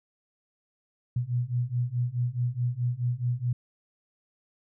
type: beating tone pair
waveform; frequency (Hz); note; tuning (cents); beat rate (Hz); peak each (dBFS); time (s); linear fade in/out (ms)
sine; 120 / 124.7; B2 / B2; -49 / +17; 4.7; -29 / -28; 1.16-3.53; 5
effects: none